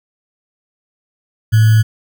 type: tone with sample-and-hold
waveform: sine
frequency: 110 Hz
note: A2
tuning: in tune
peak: -6 dBFS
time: 1.52-1.83 s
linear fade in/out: 20 ms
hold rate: 1575 Hz
effects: none